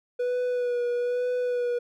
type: tone with vibrato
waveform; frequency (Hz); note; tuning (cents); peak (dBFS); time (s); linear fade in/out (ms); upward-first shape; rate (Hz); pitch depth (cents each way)
triangle; 489.8; B4; -14; -22; 0.19-1.79; 10; sine; 1.1; 24
effects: none